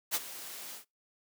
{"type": "noise with ADSR envelope", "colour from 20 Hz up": "white", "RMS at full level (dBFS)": -28, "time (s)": [0.11, 0.85], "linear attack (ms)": 39, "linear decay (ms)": 37, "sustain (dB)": -16, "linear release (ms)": 110, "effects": ["noise-tail reverb RT60 0.2 s tail -24 dB re dry", "high-pass 200 Hz 12 dB/octave"]}